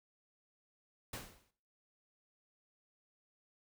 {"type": "noise with exponential decay", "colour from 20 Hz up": "pink", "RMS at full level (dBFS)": -41, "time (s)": [1.13, 1.51], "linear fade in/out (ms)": 5, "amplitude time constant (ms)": 82, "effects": ["noise-tail reverb RT60 0.5 s tail -17 dB re dry"]}